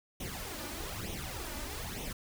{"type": "noise with flanger", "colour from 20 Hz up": "pink", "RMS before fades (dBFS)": -40, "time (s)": [0.2, 2.13], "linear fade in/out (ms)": 5, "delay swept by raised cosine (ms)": [0.32, 3.42], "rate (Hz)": 1.1, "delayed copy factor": 0.7, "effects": []}